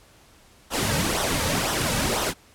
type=noise with flanger; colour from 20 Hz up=pink; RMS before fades=-24 dBFS; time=0.7-2.34 s; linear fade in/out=50 ms; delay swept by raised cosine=0.42 to 2.92 ms; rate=2 Hz; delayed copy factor=-0.6; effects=pink hiss -54 dBFS RMS until 2.54 s + low-pass 12000 Hz 12 dB/octave